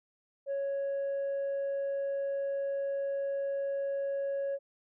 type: tone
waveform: sine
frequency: 554.4 Hz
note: C#5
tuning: in tune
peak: -28 dBFS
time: 0.46-4.59 s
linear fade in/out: 50 ms
effects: tanh soft clip ceiling -29 dBFS